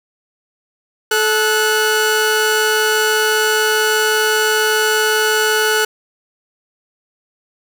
sawtooth tone pair together, 433.7 / 1475 Hz, A4 / F#6, -25 / -6 cents, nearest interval octave + major sixth, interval 2119 cents, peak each -12 dBFS, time 1.11-5.85 s, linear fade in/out 5 ms, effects none

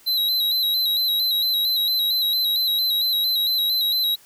square tone with vibrato, 3951 Hz, B7, in tune, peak -19 dBFS, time 0.06-4.16 s, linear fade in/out 20 ms, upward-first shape square, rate 4.4 Hz, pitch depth 47 cents each way, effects white hiss -52 dBFS RMS until 4.25 s

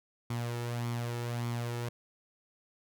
sawtooth tone with flanger, 119.1 Hz, A#2, 38 cents sharp, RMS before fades -35 dBFS, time 0.3-1.89 s, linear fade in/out 5 ms, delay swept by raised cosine 0.89 to 2.29 ms, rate 1.7 Hz, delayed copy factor +0.5, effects none

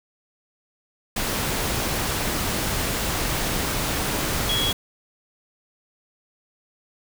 sine tone in noise, 3328 Hz, G#7, 3 cents sharp, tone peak -22 dBFS, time 4.49-4.72 s, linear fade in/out 5 ms, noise pink, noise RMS -25 dBFS, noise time 1.16-4.73 s, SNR 0 dB, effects none

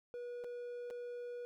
triangle tone with dropouts, 484.6 Hz, B4, 33 cents flat, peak -40 dBFS, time 0.14-1.45 s, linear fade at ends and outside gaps 0 ms, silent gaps 0.439-0.444 / 0.902-0.908 s, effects none

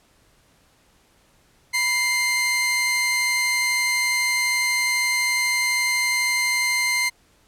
sawtooth tone pair together, 986.8 / 2096 Hz, B5 / C7, -2 / +2 cents, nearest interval octave + minor second, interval 1304 cents, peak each -27 / -16 dBFS, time 1.73-7.1 s, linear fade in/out 20 ms, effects pink hiss -59 dBFS RMS until 7.47 s + low-pass 12000 Hz 12 dB/octave

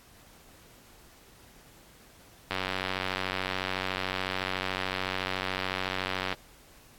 click train, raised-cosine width 0.3 ms, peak -13 dBFS, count 359, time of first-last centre 2.51-6.327 s, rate 93.8 Hz, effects pink hiss -56 dBFS RMS until 6.98 s + AAC 64 kbps

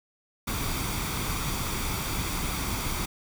pink noise with comb filter, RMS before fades -30 dBFS, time 0.47-3.06 s, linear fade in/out 10 ms, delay 0.86 ms, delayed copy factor +0.5, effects none

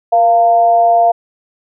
sine tone with amplitude modulation, 692 Hz, F5, 16 cents flat, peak -4 dBFS, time 0.12-1.12 s, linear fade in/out 10 ms, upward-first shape sine, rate 218 Hz, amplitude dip 55%, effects none

